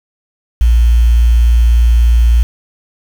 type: tone with quantisation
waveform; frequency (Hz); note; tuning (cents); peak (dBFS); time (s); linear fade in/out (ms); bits
sine; 58.27; A#1; 0; -5; 0.61-2.43; 0; 5
effects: none